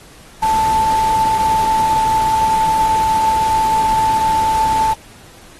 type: tone in noise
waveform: sine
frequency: 880 Hz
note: A5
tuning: in tune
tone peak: -12 dBFS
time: 0.42-4.94 s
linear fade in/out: 10 ms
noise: pink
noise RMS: -27 dBFS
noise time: 0.42-4.94 s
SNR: +12 dB
effects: pink hiss -43 dBFS RMS until 5.59 s + AAC 32 kbps